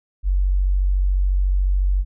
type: tone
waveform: sine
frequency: 47 Hz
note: F#1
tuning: 28 cents sharp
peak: -15 dBFS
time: 0.23-2.05 s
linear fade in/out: 50 ms
effects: none